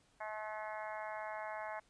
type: harmonic tone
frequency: 214.7 Hz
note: A3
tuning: 42 cents flat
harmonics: 3 / 4 / 5 / 6 / 7 / 8 / 9 / 10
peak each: -45 / -45 / -49 / -55 / -52 / -51 / -56 / -53 dBFS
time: 0.2-1.8 s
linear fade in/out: 10 ms
effects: pink hiss -71 dBFS RMS until 1.89 s + resampled to 22050 Hz